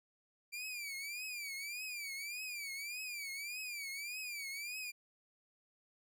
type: tone with vibrato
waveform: sawtooth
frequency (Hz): 2349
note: D7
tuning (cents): 0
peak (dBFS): -38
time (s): 0.52-4.92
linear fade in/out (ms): 20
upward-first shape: triangle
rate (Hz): 1.7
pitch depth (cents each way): 160
effects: none